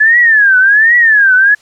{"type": "tone with vibrato", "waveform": "sine", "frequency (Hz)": 1703, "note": "G#6", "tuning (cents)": 43, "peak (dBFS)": -4, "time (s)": [0, 1.55], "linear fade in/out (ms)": 10, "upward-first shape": "triangle", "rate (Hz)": 1.3, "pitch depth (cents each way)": 240, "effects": ["white hiss -47 dBFS RMS until 1.61 s", "low-pass 7000 Hz 12 dB/octave"]}